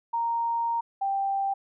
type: tone pair in turn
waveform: sine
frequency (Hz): 930 / 786.1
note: A#5 / G5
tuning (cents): -4 / +5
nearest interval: minor third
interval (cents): 291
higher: first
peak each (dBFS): -24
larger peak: neither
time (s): 0.13-0.81 / 1.01-1.54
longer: first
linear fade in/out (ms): 10
effects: none